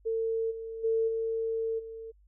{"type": "tone with level steps", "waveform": "sine", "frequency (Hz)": 450.1, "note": "A4", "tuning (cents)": 39, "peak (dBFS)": [-27, -36, -24, -28, -39], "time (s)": [0.05, 2.12], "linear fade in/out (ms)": 20, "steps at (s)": [0.5, 0.83, 1.07, 1.78], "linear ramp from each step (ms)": 20, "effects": ["added 50 Hz sine -58 dBFS peak until 2.27 s"]}